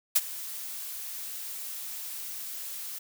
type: noise with ADSR envelope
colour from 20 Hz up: blue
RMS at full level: -20 dBFS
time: 0.15-2.99 s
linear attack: 13 ms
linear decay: 36 ms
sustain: -18 dB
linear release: 11 ms
effects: none